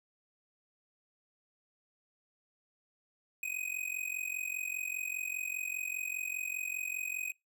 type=tone with amplitude modulation; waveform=square; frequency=2506 Hz; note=D#7; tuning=12 cents sharp; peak=-32 dBFS; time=3.43-7.32 s; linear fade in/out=2 ms; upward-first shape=sine; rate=45 Hz; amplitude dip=90%; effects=noise-tail reverb RT60 0.2 s tail -24 dB re dry